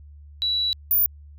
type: tone pair in turn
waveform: sine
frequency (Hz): 3927 / 14826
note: B7 / A#9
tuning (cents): -11 / -11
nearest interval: octave + major seventh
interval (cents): 2300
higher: second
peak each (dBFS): -20 / -15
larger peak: second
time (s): 0.42-0.73 / 0.91-1.06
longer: first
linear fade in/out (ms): 0
effects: tanh soft clip ceiling -12 dBFS + added 73 Hz sine -42 dBFS peak until 1.38 s

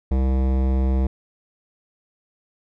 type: tone with hard clipping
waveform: sine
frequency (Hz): 65.41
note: C2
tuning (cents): 0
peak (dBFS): -19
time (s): 0.11-1.07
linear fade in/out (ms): 5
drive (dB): 17
effects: none

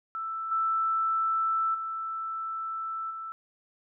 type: tone with level steps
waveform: sine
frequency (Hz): 1324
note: E6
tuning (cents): +7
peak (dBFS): -31 / -24 / -31 / -35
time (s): 0.15-3.32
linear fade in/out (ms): 0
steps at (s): 0.51 / 1.74 / 3.1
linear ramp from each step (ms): 10
effects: none

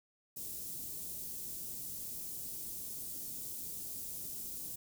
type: band-stop noise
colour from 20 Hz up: white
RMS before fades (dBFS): -43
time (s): 0.36-4.76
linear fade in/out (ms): 10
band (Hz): 320 to 7800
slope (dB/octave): 12
effects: none

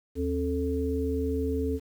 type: tone cluster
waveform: sine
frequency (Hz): 76.7 / 267.3 / 439.4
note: D#2 / C4 / A4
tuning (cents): -24 / +37 / -2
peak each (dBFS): -30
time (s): 0.15-1.8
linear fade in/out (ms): 50
effects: 9-bit

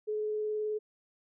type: tone with vibrato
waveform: sine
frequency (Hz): 426.3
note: G#4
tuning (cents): +45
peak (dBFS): -30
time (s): 0.07-0.79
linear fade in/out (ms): 20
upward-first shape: sine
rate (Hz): 19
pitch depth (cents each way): 10
effects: none

